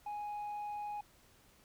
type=tone with tanh clipping; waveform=sine; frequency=830.6 Hz; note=G#5; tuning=in tune; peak=-39 dBFS; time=0.06-1.01 s; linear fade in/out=5 ms; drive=2 dB; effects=pink hiss -65 dBFS RMS until 1.64 s